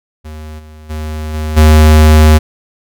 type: tone with level steps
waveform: square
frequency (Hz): 77.3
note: D#2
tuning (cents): -11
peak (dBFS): -26 / -33 / -19 / -16 / -3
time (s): 0.24-2.39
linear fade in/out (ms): 20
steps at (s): 0.58 / 0.89 / 1.33 / 1.56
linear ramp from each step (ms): 20
effects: none

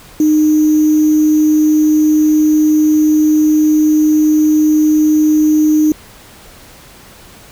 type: tone with sample-and-hold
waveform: sine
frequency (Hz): 306.8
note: D#4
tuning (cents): -24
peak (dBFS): -7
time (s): 0.2-5.92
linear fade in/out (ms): 2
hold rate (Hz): 6300
effects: pink hiss -39 dBFS RMS until 7.51 s

